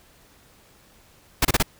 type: noise bursts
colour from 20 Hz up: pink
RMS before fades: -18 dBFS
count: 4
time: 1.42-1.627 s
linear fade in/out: 5 ms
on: 30 ms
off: 29 ms
effects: pink hiss -55 dBFS RMS until 1.79 s